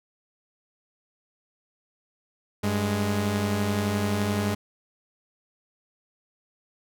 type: tone pair together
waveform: sawtooth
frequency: 98.02 / 207.7 Hz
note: G2 / G#3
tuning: 0 / 0 cents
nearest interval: octave + minor second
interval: 1300 cents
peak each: -23 / -22 dBFS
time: 2.63-4.55 s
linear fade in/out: 10 ms
effects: none